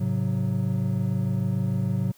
triangle tone cluster, 107.1 / 133.8 / 184.9 Hz, A2 / C3 / F#3, -46 / +39 / -1 cents, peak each -25 dBFS, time 0-2.12 s, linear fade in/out 10 ms, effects white hiss -58 dBFS RMS until 2.17 s

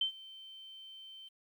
sine tone with ADSR envelope, 3100 Hz, G7, 20 cents flat, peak -27 dBFS, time 0.01-1.29 s, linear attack 4 ms, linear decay 100 ms, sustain -21 dB, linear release 15 ms, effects 11-bit

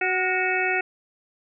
harmonic tone with a mistuned harmonic, 372 Hz, F#4, 9 cents sharp, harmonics 1 / 2 / 4 / 5 / 6 / 7, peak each -28 / -28 / -28 / -28 / -28 / -28 dBFS, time 0.01-0.81 s, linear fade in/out 5 ms, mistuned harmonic 4, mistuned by -48 cents, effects none

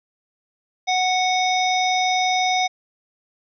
harmonic tone, 739 Hz, F#5, 2 cents flat, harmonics 1 / 3 / 5 / 7 / 8, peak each -19 / -24 / -26 / -31 / -32 dBFS, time 0.87-2.68 s, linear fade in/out 20 ms, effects none

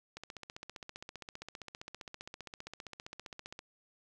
click train, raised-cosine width 0.2 ms, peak -27 dBFS, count 53, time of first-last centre 0.17-3.591 s, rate 15.2 Hz, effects none

